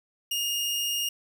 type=tone; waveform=sawtooth; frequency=2841 Hz; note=F7; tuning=29 cents sharp; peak=-23 dBFS; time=0.31-1.09 s; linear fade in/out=5 ms; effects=none